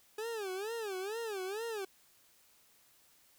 40% pulse tone with vibrato, 415.3 Hz, G#4, in tune, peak -36 dBFS, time 0.18-1.85 s, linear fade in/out 5 ms, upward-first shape sine, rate 2.2 Hz, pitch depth 200 cents each way, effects white hiss -66 dBFS RMS until 3.38 s

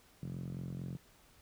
5% pulse tone with band-pass filter, 44.44 Hz, F1, 31 cents sharp, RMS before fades -42 dBFS, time 0.23-0.97 s, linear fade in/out 0 ms, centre 150 Hz, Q 4.7, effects pink hiss -64 dBFS RMS until 1.41 s

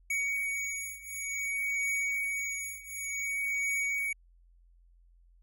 square beating tone pair, 2246 / 2246.55 Hz, C#7 / C#7, +22 / +23 cents, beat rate 0.55 Hz, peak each -36 / -34 dBFS, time 0.1-4.13 s, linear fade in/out 5 ms, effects added 43 Hz sine -58 dBFS peak until 5.42 s

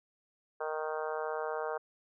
harmonic tone, 155.56 Hz, D#3, in tune, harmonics 3 / 4 / 5 / 6 / 7 / 8 / 9 / 10, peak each -37 / -39 / -41 / -43 / -44 / -45 / -46 / -47 dBFS, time 0.6-1.78 s, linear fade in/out 10 ms, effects none

